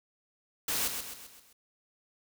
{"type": "noise with echo", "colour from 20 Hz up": "white", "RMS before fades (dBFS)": -31, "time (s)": [0.68, 0.88], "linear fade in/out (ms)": 5, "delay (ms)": 130, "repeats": 5, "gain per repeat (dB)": -6, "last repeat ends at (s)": 1.53, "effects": []}